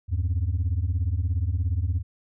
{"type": "beating tone pair", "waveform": "sine", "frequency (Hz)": [78.9, 95.9], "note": ["D#2", "G2"], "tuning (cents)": [25, -37], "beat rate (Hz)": 17, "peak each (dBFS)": -23, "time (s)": [0.08, 2.03], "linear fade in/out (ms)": 50, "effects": ["tanh soft clip ceiling -19 dBFS"]}